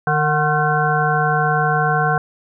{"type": "harmonic tone with a mistuned harmonic", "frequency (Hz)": 152.7, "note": "D#3", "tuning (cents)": -32, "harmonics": [1, 3, 5, 7, 9, 10], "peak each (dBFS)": [-20, -24, -19, -23, -25, -21], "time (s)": [0.07, 2.18], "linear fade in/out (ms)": 2, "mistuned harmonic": 5, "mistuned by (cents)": -53, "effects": []}